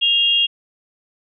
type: tone pair together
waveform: sine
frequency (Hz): 2800 / 3276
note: F7 / G#7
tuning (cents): +4 / -24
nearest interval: minor third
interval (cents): 272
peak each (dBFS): -16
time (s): 0.01-0.47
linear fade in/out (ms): 20
effects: none